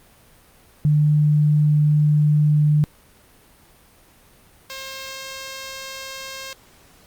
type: tone pair in turn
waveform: sine / 5% pulse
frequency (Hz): 149.8 / 533.8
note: D3 / C5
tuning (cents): +35 / +35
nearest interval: octave + minor seventh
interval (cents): 2200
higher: second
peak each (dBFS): -13 / -20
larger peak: first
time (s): 0.85-2.84 / 4.7-6.53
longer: first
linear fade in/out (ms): 0
effects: pink hiss -52 dBFS RMS until 7.06 s + Opus 32 kbps